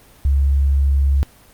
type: tone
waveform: sine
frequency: 69.2 Hz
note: C#2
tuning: 2 cents flat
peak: -12 dBFS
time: 0.25-1.23 s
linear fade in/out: 0 ms
effects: pink hiss -48 dBFS RMS until 1.53 s + Opus 24 kbps